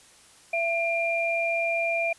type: tone pair together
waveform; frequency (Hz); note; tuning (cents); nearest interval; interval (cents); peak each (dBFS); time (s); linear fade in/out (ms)
sine; 671.2 / 2392; E5 / D7; +31 / +31; octave + minor seventh; 2200; -26; 0.53-2.13; 5
effects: white hiss -54 dBFS RMS until 2.18 s + resampled to 24000 Hz